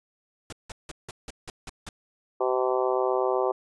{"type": "noise bursts", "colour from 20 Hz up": "pink", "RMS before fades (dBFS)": -38, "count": 8, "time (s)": [0.5, 1.89], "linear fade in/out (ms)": 2, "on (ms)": 25, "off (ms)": 170}
{"type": "harmonic tone", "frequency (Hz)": 127.9, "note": "C3", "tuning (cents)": -39, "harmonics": [3, 4, 5, 6, 7, 8, 9], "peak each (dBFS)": [-26, -28, -30, -32, -33, -34, -35], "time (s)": [2.4, 3.52], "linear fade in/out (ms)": 10}
{"effects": ["resampled to 22050 Hz"]}